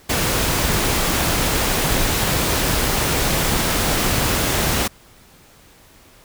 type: noise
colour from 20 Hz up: pink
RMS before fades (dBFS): -19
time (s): 0.09-4.88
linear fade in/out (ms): 10
effects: pink hiss -49 dBFS RMS until 6.24 s